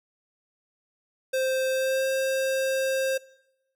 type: tone with pitch glide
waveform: square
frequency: 523.3 to 530.9 Hz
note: C5 to C5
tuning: 0 to +25 cents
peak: -24 dBFS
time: 1.33-3.18 s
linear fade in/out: 10 ms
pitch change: +25 cents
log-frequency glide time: 1.71-2.05 s
effects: noise-tail reverb RT60 0.9 s tail -22 dB re dry